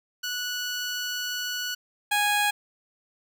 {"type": "tone pair in turn", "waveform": "15% pulse", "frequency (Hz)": [1474, 827.3], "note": ["F#6", "G#5"], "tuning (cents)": [-7, -7], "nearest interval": "minor seventh", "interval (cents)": 1000, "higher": "first", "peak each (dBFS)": [-22, -15], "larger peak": "second", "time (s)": [[0.23, 1.75], [2.11, 2.51]], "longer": "first", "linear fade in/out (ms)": 10, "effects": []}